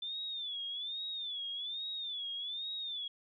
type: tone with vibrato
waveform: sine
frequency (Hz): 3520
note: A7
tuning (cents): 0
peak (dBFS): -37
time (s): 0.02-3.08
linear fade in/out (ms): 5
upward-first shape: sine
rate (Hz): 1.2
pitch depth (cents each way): 130
effects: none